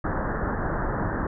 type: low-pass noise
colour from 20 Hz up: pink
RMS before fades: -27 dBFS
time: 0.04-1.27 s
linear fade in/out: 5 ms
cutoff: 1800 Hz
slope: 96 dB/octave
effects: none